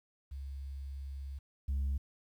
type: tone pair in turn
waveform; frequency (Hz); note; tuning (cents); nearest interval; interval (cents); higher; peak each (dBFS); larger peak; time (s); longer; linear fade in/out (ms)
sine; 68.5 / 68.5; C#2 / C#2; -20 / -20; unison; 0; neither; -39 / -28; second; 0.31-1.39 / 1.68-1.98; first; 10
effects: tanh soft clip ceiling -29 dBFS + 11-bit